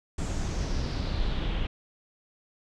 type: noise with low-pass filter sweep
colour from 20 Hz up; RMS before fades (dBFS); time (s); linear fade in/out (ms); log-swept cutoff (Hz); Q
brown; -29; 0.18-1.67; 5; 7800 to 3000; 3.6
effects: none